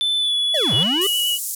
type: tone with pitch glide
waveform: triangle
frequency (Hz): 3520 to 3410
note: A7 to G#7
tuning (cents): 0 to +45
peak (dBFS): -16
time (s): 0.01-0.83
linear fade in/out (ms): 0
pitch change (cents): -55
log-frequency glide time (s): 0.17-0.34
type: linear two-way sweep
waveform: square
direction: down then up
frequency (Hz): 675 to 97 to 412.3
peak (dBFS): -22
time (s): 0.54-1.07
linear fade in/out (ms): 5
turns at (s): 0.74
type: tone with vibrato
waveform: sine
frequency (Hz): 2932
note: F#7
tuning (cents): -16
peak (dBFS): -18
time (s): 0.71-1.39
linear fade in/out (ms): 50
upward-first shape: sine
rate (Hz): 9.2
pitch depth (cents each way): 18
type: band-pass noise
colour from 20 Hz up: pink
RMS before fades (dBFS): -27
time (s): 1.01-1.55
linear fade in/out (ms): 5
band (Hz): 7400 to 15000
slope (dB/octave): 24
effects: none